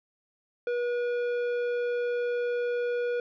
sine tone with tanh clipping, 483.5 Hz, B4, 37 cents flat, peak -28 dBFS, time 0.67-3.2 s, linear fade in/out 2 ms, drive 11 dB, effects none

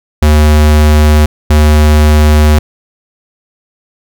square tone pair in turn, 75.7 / 75.7 Hz, D#2 / D#2, -47 / -47 cents, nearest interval unison, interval 0 cents, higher neither, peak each -4 dBFS, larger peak neither, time 0.22-1.26 / 1.5-2.59 s, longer second, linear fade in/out 5 ms, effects none

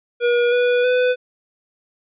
square tone with pitch steps, 480.4 / 489.9 / 499.6 Hz, B4 / B4 / B4, -48 / -14 / +20 cents, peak -15 dBFS, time 0.2-1.16 s, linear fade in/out 50 ms, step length 320 ms, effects resampled to 8000 Hz

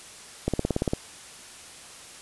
click train, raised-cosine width 2 ms, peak -10 dBFS, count 9, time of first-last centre 0.48-0.935 s, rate 17.6 Hz, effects white hiss -45 dBFS RMS until 2.21 s + resampled to 24000 Hz

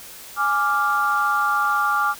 sine chord, D diminished, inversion second, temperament equal, 830.6 / 1174.7 / 1396.9 Hz, Ab5 / D6 / F6, 0 / 0 / 0 cents, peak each -24 / -20 / -21 dBFS, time 0.36-2.15 s, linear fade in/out 50 ms, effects tanh soft clip ceiling -8 dBFS + white hiss -40 dBFS RMS until 2.19 s

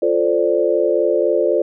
sine chord, D minor seventh, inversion first, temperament equal, 349.2 / 440 / 523.3 / 587.3 Hz, F4 / A4 / C5 / D5, 0 / 0 / 0 / 0 cents, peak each -19 dBFS, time 0.02-1.62 s, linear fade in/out 5 ms, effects none

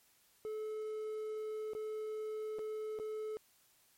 triangle tone with dropouts, 431.9 Hz, A4, 32 cents flat, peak -36 dBFS, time 0.45-3.37 s, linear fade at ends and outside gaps 0 ms, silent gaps 1.734-1.75 / 2.586-2.592 / 2.989-2.998 s, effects white hiss -69 dBFS RMS until 3.97 s + MP3 64 kbps

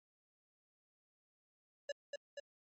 square tone with echo, 571 Hz, D5, 49 cents flat, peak -38 dBFS, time 1.89-1.92 s, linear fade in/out 5 ms, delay 240 ms, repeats 2, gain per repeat -3 dB, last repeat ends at 2.4 s, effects MP3 32 kbps

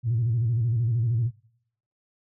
sine tone with vibrato, 116.3 Hz, A#2, 4 cents flat, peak -20 dBFS, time 0.03-1.31 s, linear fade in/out 50 ms, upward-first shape square, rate 13 Hz, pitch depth 86 cents each way, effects noise-tail reverb RT60 0.8 s tail -26 dB re dry + tanh soft clip ceiling -17 dBFS

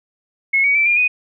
sine tone with pitch steps, 2180 / 2253 / 2328 / 2406 / 2487 Hz, C#7 / C#7 / D7 / D7 / D#7, -29 / +28 / -16 / +41 / -1 cents, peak -12 dBFS, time 0.53-1.08 s, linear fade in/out 10 ms, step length 110 ms, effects none

